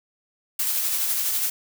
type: noise with tremolo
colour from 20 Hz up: blue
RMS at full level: -23 dBFS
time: 0.59-1.5 s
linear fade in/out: 5 ms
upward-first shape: sine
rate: 12 Hz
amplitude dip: 30%
effects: none